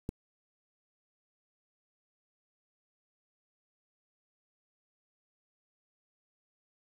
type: click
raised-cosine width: 3 ms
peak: -21 dBFS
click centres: 0.091 s
effects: 8-bit